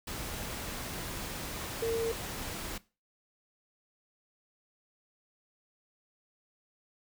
sine tone in noise, 456.6 Hz, A#4, 36 cents flat, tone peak -28 dBFS, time 1.82-2.12 s, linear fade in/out 5 ms, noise pink, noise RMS -39 dBFS, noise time 0.07-2.78 s, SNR +8 dB, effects noise-tail reverb RT60 0.3 s tail -19 dB re dry

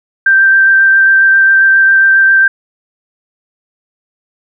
sine tone with vibrato, 1569 Hz, G6, 1 cent sharp, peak -4 dBFS, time 0.26-2.48 s, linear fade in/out 5 ms, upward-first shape sine, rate 7.4 Hz, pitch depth 11 cents each way, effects none

